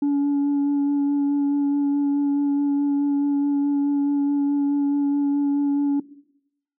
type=tone with vibrato; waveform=sine; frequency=284.6 Hz; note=C#4; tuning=46 cents sharp; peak=-15 dBFS; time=0.02-6 s; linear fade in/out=5 ms; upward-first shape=sine; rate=4.7 Hz; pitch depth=13 cents each way; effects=noise-tail reverb RT60 0.8 s tail -19 dB re dry + tanh soft clip ceiling -17 dBFS